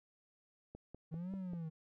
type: click train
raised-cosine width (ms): 2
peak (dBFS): -36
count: 5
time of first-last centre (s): 0.75-1.534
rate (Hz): 5.1
type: linear two-way sweep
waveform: triangle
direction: up then down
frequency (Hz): 155.56 to 196 to 155.56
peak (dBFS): -38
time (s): 1.11-1.7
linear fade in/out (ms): 20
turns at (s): 1.34
effects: none